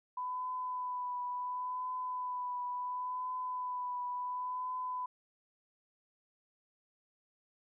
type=tone with vibrato; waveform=sine; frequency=998 Hz; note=B5; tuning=18 cents sharp; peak=-35 dBFS; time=0.17-5.06 s; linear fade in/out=5 ms; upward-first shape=triangle; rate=0.71 Hz; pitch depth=23 cents each way; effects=none